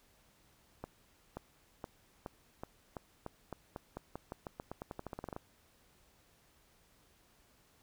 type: accelerating click train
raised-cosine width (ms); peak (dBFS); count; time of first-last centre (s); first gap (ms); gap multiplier
1; -27; 25; 0.84-5.364; 530; 0.89
effects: pink hiss -68 dBFS RMS until 7.82 s